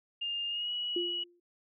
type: tone with pitch glide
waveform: sine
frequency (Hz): 2814 to 2923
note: F7 to F#7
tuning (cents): +12 to -22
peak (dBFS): -32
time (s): 0.21-1.24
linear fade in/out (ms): 10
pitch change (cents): +66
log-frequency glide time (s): 0.48-0.71
type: tone with exponential decay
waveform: sine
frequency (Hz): 349.2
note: F4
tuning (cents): 0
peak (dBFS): -28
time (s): 0.96-1.4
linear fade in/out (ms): 5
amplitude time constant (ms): 94
effects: none